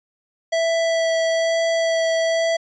square tone with vibrato, 658 Hz, E5, 3 cents flat, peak -18 dBFS, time 0.52-2.57 s, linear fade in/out 10 ms, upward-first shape sine, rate 1.1 Hz, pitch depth 9 cents each way, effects resampled to 16000 Hz

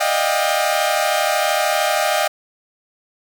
sawtooth tone cluster, 602 / 635 / 712 / 793 Hz, D5 / D#5 / F5 / G5, +43 / +35 / +33 / +20 cents, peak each -18 dBFS, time 0-2.28 s, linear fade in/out 10 ms, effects none

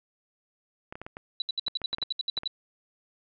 clicks, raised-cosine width 0.5 ms, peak -24 dBFS, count 12, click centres 0.925 / 0.955 / 1.016 / 1.065 / 1.169 / 1.681 / 1.817 / 1.931 / 1.984 / 2.026 / 2.376 / 2.434 s
sine tone bursts, 3947 Hz, B7, 2 cents flat, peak -26 dBFS, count 13, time 1.4-2.476 s, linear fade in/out 2 ms, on 20 ms, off 68 ms
effects none

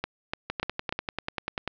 two click trains, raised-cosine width 0.3 ms, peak -13 / -12 dBFS, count 13 / 4, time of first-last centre 0.5-1.676 / 0.04-0.925 s, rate 10.2 / 3.39 Hz, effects low-pass 5000 Hz 12 dB/octave

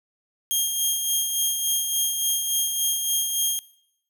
10% pulse tone with tremolo, 3227 Hz, G7, 50 cents sharp, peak -12 dBFS, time 0.51-3.59 s, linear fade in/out 0 ms, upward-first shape sine, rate 3.5 Hz, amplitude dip 45%, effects noise-tail reverb RT60 0.8 s tail -21 dB re dry

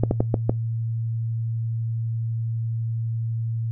clicks, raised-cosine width 2 ms, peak -6 dBFS, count 5, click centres 0.036 / 0.111 / 0.205 / 0.342 / 0.495 s, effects noise-tail reverb RT60 0.2 s tail -23 dB re dry + added 114 Hz sine -23 dBFS peak until 3.71 s

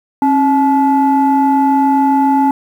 sine tone pair together, 271.2 / 861 Hz, C#4 / A5, -38 / -38 cents, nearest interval octave + minor sixth, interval 2000 cents, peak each -10 dBFS, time 0.22-2.51 s, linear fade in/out 2 ms, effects tanh soft clip ceiling -4 dBFS + 7-bit

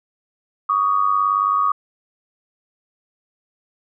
sine tone pair together, 1131.4 / 1230 Hz, C#6 / D#6, +35 / -20 cents, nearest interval minor second, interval 145 cents, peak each -18 / -18 dBFS, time 0.69-1.72 s, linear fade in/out 5 ms, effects none

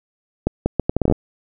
accelerating click train, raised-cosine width 2 ms, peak -3 dBFS, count 11, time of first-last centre 0.47-1.123 s, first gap 190 ms, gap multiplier 0.72, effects none

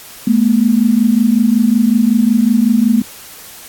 sine tone pair together, 214.8 / 240.2 Hz, A3 / B3, -41 / -48 cents, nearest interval major second, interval 193 cents, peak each -11 dBFS, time 0.27-3.02 s, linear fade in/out 5 ms, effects white hiss -35 dBFS RMS until 3.68 s + AAC 64 kbps

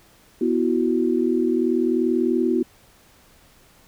sine chord, B suspended fourth, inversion none, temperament equal, 246.9 / 329.6 / 370 Hz, B3 / E4 / F#4, 0 / 0 / 0 cents, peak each -22 dBFS, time 0.41-2.63 s, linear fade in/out 5 ms, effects pink hiss -54 dBFS RMS until 3.87 s

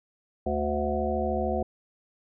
harmonic tone with a mistuned harmonic, 73.42 Hz, D2, in tune, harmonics 1 / 3 / 5 / 7 / 9 / 10, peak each -32 / -32 / -32 / -32 / -32 / -32 dBFS, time 0.46-1.63 s, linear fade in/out 5 ms, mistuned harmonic 1, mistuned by +17 cents, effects none

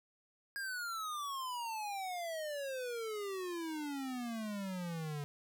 square exponential sweep, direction down, 1639 to 142.5 Hz, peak -39 dBFS, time 0.56-5.24 s, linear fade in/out 0 ms, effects none

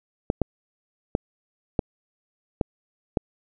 clicks, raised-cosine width 2 ms, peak -7 dBFS, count 6, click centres 0.301 / 0.417 / 1.151 / 1.792 / 2.612 / 3.172 s, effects none

